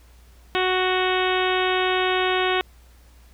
harmonic tone with a mistuned harmonic, 370 Hz, F#4, in tune, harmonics 1 / 2 / 3 / 4 / 5 / 6 / 7 / 8 / 9 / 10, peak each -23 / -26 / -28 / -29 / -30 / -31 / -31 / -32 / -33 / -33 dBFS, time 0.55-2.61 s, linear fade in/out 0 ms, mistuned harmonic 9, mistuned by -25 cents, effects added 60 Hz sine -48 dBFS peak until 3.33 s + pink hiss -57 dBFS RMS until 3.33 s

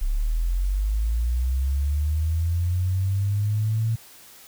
sine linear sweep, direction up, 33.27 to 114.3 Hz, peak -20 dBFS, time 0.01-3.96 s, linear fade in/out 10 ms, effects white hiss -48 dBFS RMS until 4.47 s

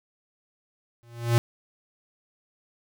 square tone with exponential growth, 117.8 Hz, A#2, 19 cents sharp, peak -15 dBFS, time 1.03-1.38 s, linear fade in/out 0 ms, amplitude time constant 74 ms, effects none

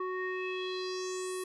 square tone with low-pass filter sweep, 370 Hz, F#4, in tune, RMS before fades -36 dBFS, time 0-1.44 s, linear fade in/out 5 ms, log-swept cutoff 1300 to 11000 Hz, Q 4.4, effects none

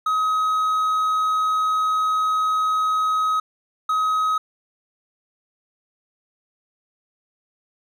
triangle tone pair in turn, 1268 / 1268 Hz, D#6 / D#6, +32 / +32 cents, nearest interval unison, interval 0 cents, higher neither, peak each -16 dBFS, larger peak neither, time 0.06-3.4 / 3.89-4.38 s, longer first, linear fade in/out 5 ms, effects none

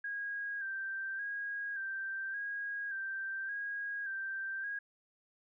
sine tone with vibrato, 1604 Hz, G6, 39 cents sharp, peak -36 dBFS, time 0.04-4.79 s, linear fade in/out 5 ms, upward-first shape square, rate 0.87 Hz, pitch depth 38 cents each way, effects none

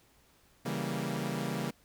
sawtooth chord, C# diminished seventh, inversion none, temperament equal, 138.59 / 164.81 / 196 / 233.1 Hz, C#3 / E3 / G3 / Bb3, 0 / 0 / 0 / 0 cents, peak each -34 dBFS, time 0.65-1.71 s, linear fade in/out 10 ms, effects pink hiss -65 dBFS RMS until 1.84 s

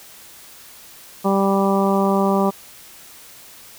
harmonic tone, 196 Hz, G3, in tune, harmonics 1 / 2 / 3 / 4 / 5 / 6, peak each -18 / -21 / -23 / -24 / -25 / -26 dBFS, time 1.24-2.51 s, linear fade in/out 20 ms, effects white hiss -43 dBFS RMS until 3.78 s

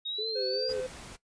sine exponential sweep, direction up, 3733 to 4886 Hz, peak -32 dBFS, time 0.05-0.73 s, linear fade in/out 10 ms
sine tone with vibrato, 414.1 Hz, G#4, 5 cents flat, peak -33 dBFS, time 0.18-0.81 s, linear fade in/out 10 ms, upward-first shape sine, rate 2.5 Hz, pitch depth 140 cents each way
triangle tone, 513 Hz, C5, 34 cents flat, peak -30 dBFS, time 0.35-0.87 s, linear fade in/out 10 ms
pink noise, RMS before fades -46 dBFS, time 0.68-1.17 s, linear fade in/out 20 ms
effects noise-tail reverb RT60 0.1 s tail -17 dB re dry + resampled to 22050 Hz

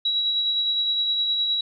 sine tone with tremolo, 3885 Hz, B7, 29 cents flat, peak -19 dBFS, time 0.05-1.61 s, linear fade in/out 5 ms, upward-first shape sine, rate 9.7 Hz, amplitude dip 30%, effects none

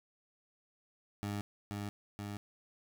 20% pulse tone with echo, 102.3 Hz, G#2, 26 cents flat, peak -31 dBFS, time 1.23-1.41 s, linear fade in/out 0 ms, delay 480 ms, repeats 2, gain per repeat -2 dB, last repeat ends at 2.37 s, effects none

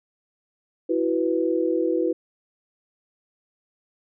sine chord, E suspended second, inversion none, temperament equal, 329.6 / 370 / 493.9 Hz, E4 / F#4 / B4, 0 / 0 / 0 cents, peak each -23 / -25 / -25 dBFS, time 0.89-2.13 s, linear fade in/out 10 ms, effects none

